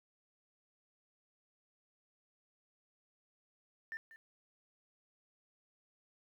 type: tone with echo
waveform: sine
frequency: 1790 Hz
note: A6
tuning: 29 cents sharp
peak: -39 dBFS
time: 3.92-3.97 s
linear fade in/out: 0 ms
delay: 190 ms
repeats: 1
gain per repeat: -15 dB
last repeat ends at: 4.16 s
effects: tanh soft clip ceiling -36 dBFS + 12-bit